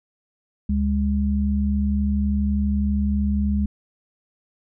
sine tone pair together, 72.1 / 204.5 Hz, D2 / G#3, -31 / -26 cents, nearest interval octave + tritone, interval 1805 cents, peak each -21 dBFS, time 0.69-3.66 s, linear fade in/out 5 ms, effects none

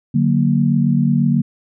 sine chord, D augmented, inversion none, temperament equal, 146.83 / 185 / 233.1 Hz, D3 / F#3 / A#3, 0 / 0 / 0 cents, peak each -16 / -18 / -16 dBFS, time 0.14-1.42 s, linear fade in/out 10 ms, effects none

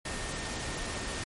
sine tone in noise, 1829 Hz, A#6, 33 cents flat, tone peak -45 dBFS, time 0.05-1.24 s, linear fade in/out 5 ms, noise pink, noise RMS -36 dBFS, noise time 0.05-1.24 s, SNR -12 dB, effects MP3 48 kbps

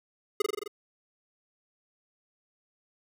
square tone with echo, 415.3 Hz, G#4, in tune, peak -23 dBFS, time 0.4-0.42 s, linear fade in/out 5 ms, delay 43 ms, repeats 6, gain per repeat -2 dB, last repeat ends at 0.678 s, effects none

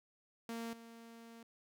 sawtooth tone with level steps, 230.2 Hz, A#3, 22 cents flat, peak -37 / -49 dBFS, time 0.49-1.43 s, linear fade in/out 2 ms, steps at 0.73 s, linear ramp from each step 2 ms, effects none

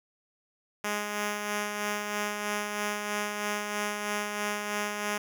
5% pulse tone with tremolo, 207.7 Hz, G#3, in tune, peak -17 dBFS, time 0.84-5.18 s, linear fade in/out 5 ms, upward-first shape sine, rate 3.1 Hz, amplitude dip 40%, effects none

